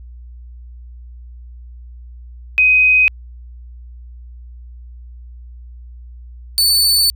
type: tone pair in turn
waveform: sine / sawtooth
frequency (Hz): 2512 / 4493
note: D#7 / C#8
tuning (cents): +16 / +23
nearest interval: minor seventh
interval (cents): 1007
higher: second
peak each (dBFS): -8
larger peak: neither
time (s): 2.58-3.08 / 6.58-7.1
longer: second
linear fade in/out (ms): 0
effects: added 60 Hz sine -33 dBFS peak until 7.15 s